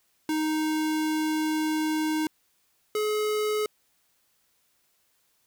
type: tone pair in turn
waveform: square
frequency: 311.1 / 425.1 Hz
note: D#4 / G#4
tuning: 0 / +40 cents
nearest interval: perfect fourth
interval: 540 cents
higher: second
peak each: -25 dBFS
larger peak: neither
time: 0.29-2.27 / 2.95-3.66 s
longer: first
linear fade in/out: 2 ms
effects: white hiss -69 dBFS RMS until 5.46 s